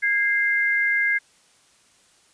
sine tone pair together, 1638.8 / 2093 Hz, G#6 / C7, -24 / 0 cents, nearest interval major third, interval 424 cents, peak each -21 dBFS, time 0.02-1.19 s, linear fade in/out 20 ms, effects white hiss -58 dBFS RMS until 2.33 s + resampled to 22050 Hz

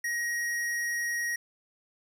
sine tone with hard clipping, 1889 Hz, A#6, 22 cents sharp, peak -30 dBFS, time 0.04-1.36 s, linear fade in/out 5 ms, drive 15 dB, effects none

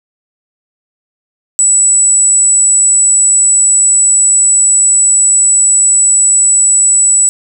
sine tone, 7902 Hz, B8, in tune, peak -5 dBFS, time 1.59-7.29 s, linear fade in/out 0 ms, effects none

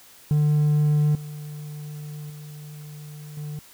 triangle tone with level steps, 149.4 Hz, D3, 30 cents sharp, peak -14 / -31 / -35 / -28 dBFS, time 0.31-3.59 s, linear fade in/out 0 ms, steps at 1.15 / 2.3 / 3.37 s, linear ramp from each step 2 ms, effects tanh soft clip ceiling -10 dBFS + white hiss -50 dBFS RMS until 3.73 s

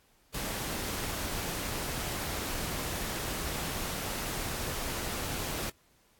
pink noise, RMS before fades -35 dBFS, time 0.34-5.7 s, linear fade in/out 5 ms, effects pink hiss -66 dBFS RMS until 6.19 s + AAC 64 kbps

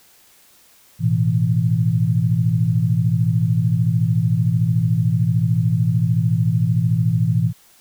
sine chord, A suspended second, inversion none, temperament equal, 110 / 123.47 / 164.81 Hz, A2 / B2 / E3, 0 / 0 / 0 cents, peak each -19 / -19 / -19 dBFS, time 0.99-7.53 s, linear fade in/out 50 ms, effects white hiss -52 dBFS RMS until 7.8 s

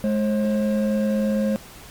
triangle tone pair together, 211.7 / 535.5 Hz, G#3 / C5, +33 / +40 cents, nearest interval octave + major third, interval 1607 cents, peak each -18 / -23 dBFS, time 0.04-1.56 s, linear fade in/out 0 ms, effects pink hiss -43 dBFS RMS until 1.9 s + Opus 48 kbps

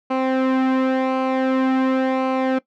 sawtooth tone with flanger, 261.6 Hz, C4, in tune, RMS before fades -19 dBFS, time 0.1-2.59 s, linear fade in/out 10 ms, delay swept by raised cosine 0.57 to 3.27 ms, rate 0.46 Hz, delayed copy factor -0.6, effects noise-tail reverb RT60 0.1 s tail -19 dB re dry + low-pass 2000 Hz 12 dB/octave

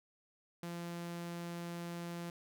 sawtooth tone, 171.7 Hz, F3, 29 cents flat, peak -37 dBFS, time 0.63-2.3 s, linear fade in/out 2 ms, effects none

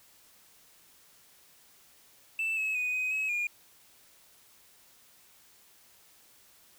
triangle tone with pitch steps, 2650 / 2579 / 2487 / 2510 / 2563 / 2425 Hz, E7 / E7 / D#7 / D#7 / E7 / D#7, +9 / -39 / -1 / +15 / -49 / -45 cents, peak -26 dBFS, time 2.39-3.47 s, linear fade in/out 2 ms, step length 180 ms, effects tanh soft clip ceiling -23 dBFS + white hiss -60 dBFS RMS until 6.78 s

